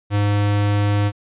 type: tone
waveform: square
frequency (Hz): 102.6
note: G#2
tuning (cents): -21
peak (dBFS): -16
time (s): 0.1-1.12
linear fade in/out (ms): 50
effects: resampled to 8000 Hz